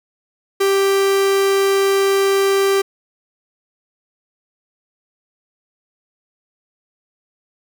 45% pulse tone, 392 Hz, G4, in tune, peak -13 dBFS, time 0.6-2.82 s, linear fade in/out 10 ms, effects none

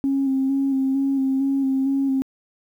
sine tone with vibrato, 270.2 Hz, C#4, 44 cents flat, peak -17 dBFS, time 0.04-2.22 s, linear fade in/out 0 ms, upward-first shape square, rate 2.2 Hz, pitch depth 22 cents each way, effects tanh soft clip ceiling -13 dBFS + 9-bit

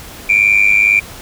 sine tone with amplitude modulation, 2363 Hz, D7, 10 cents sharp, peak -3 dBFS, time 0.29-1 s, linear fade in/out 10 ms, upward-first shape sine, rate 102 Hz, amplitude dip 85%, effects tanh soft clip ceiling -1 dBFS + pink hiss -33 dBFS RMS until 1.21 s

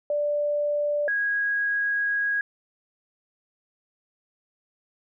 sine tone pair in turn, 587.3 / 1648.7 Hz, D5 / G#6, 0 / -13 cents, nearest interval octave + tritone, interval 1787 cents, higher second, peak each -22 dBFS, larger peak neither, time 0.1-1.08 / 1.08-2.41 s, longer second, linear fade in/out 2 ms, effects none

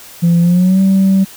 sine tone with pitch glide, 170.6 to 192.6 Hz, F3 to G3, -40 to -30 cents, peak -5 dBFS, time 0.22-1.25 s, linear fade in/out 20 ms, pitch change +210 cents, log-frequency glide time 0.41-0.81 s, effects tanh soft clip ceiling -5 dBFS + white hiss -36 dBFS RMS until 1.36 s

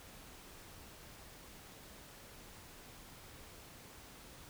silence, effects pink hiss -55 dBFS RMS until 4.49 s

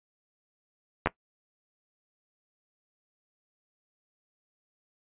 clicks, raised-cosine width 0.5 ms, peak -9 dBFS, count 2, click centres 1.06 / 1.072 s, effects noise-tail reverb RT60 0.1 s tail -19 dB re dry + resampled to 8000 Hz

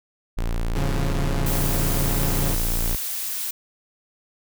square tone, 28.72 Hz, A#0, 25 cents flat, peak -22 dBFS, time 0.37-2.96 s, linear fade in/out 10 ms
sawtooth chord, A augmented, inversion none, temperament equal, 110 / 138.59 / 174.61 Hz, A2 / C#3 / E#3, 0 / 0 / 0 cents, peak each -28 / -23 / -27 dBFS, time 0.75-2.55 s, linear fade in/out 10 ms
blue noise, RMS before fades -28 dBFS, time 1.46-3.51 s, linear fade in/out 5 ms
effects none

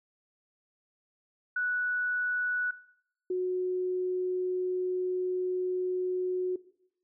sine tone pair in turn, 1476 / 366.2 Hz, F#6 / F#4, -5 / -18 cents, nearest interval 2 octaves, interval 2413 cents, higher first, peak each -27 dBFS, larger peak neither, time 1.56-2.71 / 3.3-6.56 s, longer second, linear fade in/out 5 ms, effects noise-tail reverb RT60 0.7 s tail -18 dB re dry

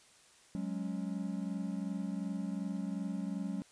triangle chord, F# suspended second, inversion none, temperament equal, 185 / 207.7 / 277.2 Hz, F#3 / G#3 / C#4, 0 / 0 / 0 cents, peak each -36 / -37 / -40 dBFS, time 0.55-3.62 s, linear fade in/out 0 ms, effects white hiss -62 dBFS RMS until 3.71 s + resampled to 22050 Hz

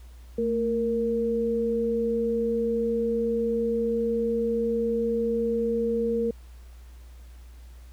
sine tone pair together, 224.3 / 465.8 Hz, A3 / A#4, +34 / -1 cents, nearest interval octave + minor second, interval 1265 cents, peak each -28 / -24 dBFS, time 0.38-6.31 s, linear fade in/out 5 ms, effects added 60 Hz sine -43 dBFS peak until 7.92 s + pink hiss -59 dBFS RMS until 7.92 s

